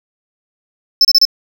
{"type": "tone bursts", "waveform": "triangle", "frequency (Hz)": 5274, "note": "E8", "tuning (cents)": 0, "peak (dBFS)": -4, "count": 4, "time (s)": [1.01, 1.252], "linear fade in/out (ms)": 2, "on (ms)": 38, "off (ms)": 30, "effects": []}